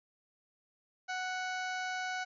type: harmonic tone with a mistuned harmonic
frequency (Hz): 740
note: F#5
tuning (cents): 0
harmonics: 1 / 2 / 3 / 4 / 5 / 6 / 7 / 8 / 9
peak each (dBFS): -38 / -38 / -44 / -50 / -51 / -51 / -54 / -52 / -57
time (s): 1.08-2.25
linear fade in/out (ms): 20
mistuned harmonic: 5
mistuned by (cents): +92
effects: none